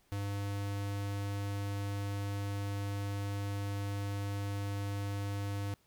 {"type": "tone", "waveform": "square", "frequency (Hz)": 100.5, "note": "G2", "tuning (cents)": 44, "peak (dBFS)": -35, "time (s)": [0.12, 5.74], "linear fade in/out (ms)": 0, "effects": ["pink hiss -70 dBFS RMS until 5.86 s"]}